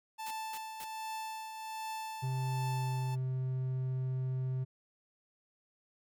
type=tone with tremolo; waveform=45% pulse; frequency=880 Hz; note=A5; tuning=in tune; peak=-37 dBFS; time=0.18-3.16 s; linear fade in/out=20 ms; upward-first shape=triangle; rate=1.3 Hz; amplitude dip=50%
type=noise bursts; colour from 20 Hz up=white; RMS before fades=-47 dBFS; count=3; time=0.26-0.847 s; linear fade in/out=5 ms; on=49 ms; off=220 ms
type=tone with pitch glide; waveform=triangle; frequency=130.81 to 129.61 Hz; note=C3 to C3; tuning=0 to -16 cents; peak=-30 dBFS; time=2.22-4.65 s; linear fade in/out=20 ms; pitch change=-16 cents; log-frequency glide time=2.47-2.88 s
effects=none